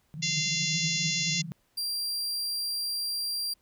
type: band-pass noise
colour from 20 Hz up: white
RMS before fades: -36 dBFS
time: 0.14-1.52 s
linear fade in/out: 0 ms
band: 150 to 170 Hz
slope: 96 dB/octave
type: harmonic tone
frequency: 691 Hz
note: F5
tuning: 19 cents flat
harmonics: 3 / 4 / 5 / 6 / 7 / 8 / 9 / 10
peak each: -35 / -35 / -35 / -35 / -35 / -35 / -35 / -35 dBFS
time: 0.22-1.42 s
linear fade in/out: 10 ms
type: tone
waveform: 40% pulse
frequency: 4742 Hz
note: D8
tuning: 16 cents sharp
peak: -28 dBFS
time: 1.77-3.54 s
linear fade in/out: 10 ms
effects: pink hiss -70 dBFS RMS until 3.61 s